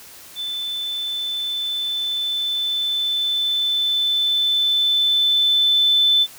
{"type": "tone with level ramp", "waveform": "sine", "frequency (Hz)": 3520, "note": "A7", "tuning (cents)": 0, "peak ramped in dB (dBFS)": [-24, -12], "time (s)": [0.35, 6.27], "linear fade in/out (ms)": 50, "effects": ["white hiss -42 dBFS RMS until 6.38 s"]}